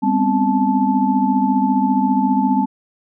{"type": "tone cluster", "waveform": "sine", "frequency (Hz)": [200.9, 251.5, 266.3, 872], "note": ["G3", "B3", "C4", "A5"], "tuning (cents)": [43, 32, 31, -16], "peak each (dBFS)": -19, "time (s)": [0.02, 2.66], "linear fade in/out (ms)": 20, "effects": []}